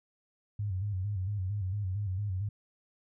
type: tone with vibrato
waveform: sine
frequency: 98 Hz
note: G2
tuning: in tune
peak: -30 dBFS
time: 0.59-2.49 s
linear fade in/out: 5 ms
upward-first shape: square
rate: 4.4 Hz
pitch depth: 93 cents each way
effects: none